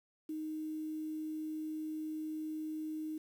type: tone with quantisation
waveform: sine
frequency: 311.1 Hz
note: D#4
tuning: in tune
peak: -37 dBFS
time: 0.29-3.18 s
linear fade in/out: 5 ms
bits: 10
effects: none